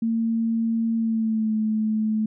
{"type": "tone with pitch glide", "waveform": "sine", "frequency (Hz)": [227.3, 216.9], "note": ["A#3", "A3"], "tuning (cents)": [-43, -25], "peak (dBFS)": -20, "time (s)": [0.02, 2.26], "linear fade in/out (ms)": 5, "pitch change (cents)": -82, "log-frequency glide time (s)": [0.96, 1.54], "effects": []}